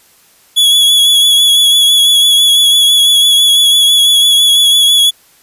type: tone with vibrato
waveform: 45% pulse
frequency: 3380 Hz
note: G#7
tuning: 30 cents sharp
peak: -5 dBFS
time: 0.56-5.11 s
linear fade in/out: 20 ms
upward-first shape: triangle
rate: 6 Hz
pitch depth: 35 cents each way
effects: white hiss -47 dBFS RMS until 5.42 s + resampled to 32000 Hz